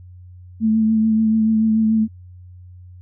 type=tone with vibrato; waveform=sine; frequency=220 Hz; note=A3; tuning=in tune; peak=-13 dBFS; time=0.6-2.08 s; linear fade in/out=50 ms; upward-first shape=triangle; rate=6.9 Hz; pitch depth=26 cents each way; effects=added 90 Hz sine -38 dBFS peak until 3.01 s